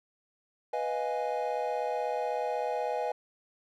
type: chord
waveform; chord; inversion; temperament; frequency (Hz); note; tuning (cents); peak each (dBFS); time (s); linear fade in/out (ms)
triangle; F half-diminished seventh; second; equal; 493.9 / 622.3 / 698.5 / 830.6; Cb5 / Eb5 / F5 / Ab5; 0 / 0 / 0 / 0; -32 / -33 / -35 / -32; 0.73-3.12; 5
effects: none